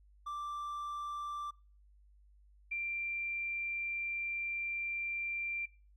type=tone pair in turn; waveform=triangle / sine; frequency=1175 / 2365 Hz; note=D6 / D7; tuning=+1 / +12 cents; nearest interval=octave; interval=1211 cents; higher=second; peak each=-36 / -34 dBFS; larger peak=second; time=0.26-1.51 / 2.71-5.66 s; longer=second; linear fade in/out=10 ms; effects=noise-tail reverb RT60 0.4 s tail -25 dB re dry + added 50 Hz sine -60 dBFS peak until 5.96 s